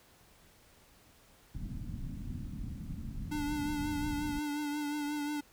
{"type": "low-pass noise", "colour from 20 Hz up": "pink", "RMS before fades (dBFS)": -40, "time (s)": [1.54, 4.4], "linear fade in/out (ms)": 10, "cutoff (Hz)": 270, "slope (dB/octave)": 48}
{"type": "tone with vibrato", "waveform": "square", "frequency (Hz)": 294.4, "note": "D4", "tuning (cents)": 4, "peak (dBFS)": -34, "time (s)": [3.31, 5.41], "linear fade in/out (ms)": 10, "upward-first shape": "triangle", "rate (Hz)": 5.6, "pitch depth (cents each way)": 39}
{"effects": ["pink hiss -62 dBFS RMS until 5.52 s"]}